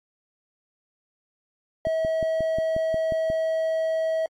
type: tone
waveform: triangle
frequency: 644 Hz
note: E5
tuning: 41 cents flat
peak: -20 dBFS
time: 1.85-4.26 s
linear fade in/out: 2 ms
type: click train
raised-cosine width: 3 ms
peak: -20 dBFS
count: 9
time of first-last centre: 1.87-3.301 s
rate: 5.59 Hz
effects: AAC 64 kbps